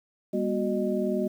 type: tone cluster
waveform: sine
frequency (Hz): 199.8 / 240.2 / 369.1 / 613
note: G3 / B3 / F#4 / D#5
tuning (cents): +33 / -48 / -4 / -26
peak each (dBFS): -29 / -30 / -29 / -31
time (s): 0.33-1.28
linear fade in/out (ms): 10
effects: 9-bit